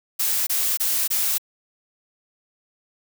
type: noise bursts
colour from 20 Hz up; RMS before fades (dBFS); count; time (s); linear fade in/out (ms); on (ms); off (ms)
blue; -22; 4; 0.19-1.382; 10; 280; 24
effects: none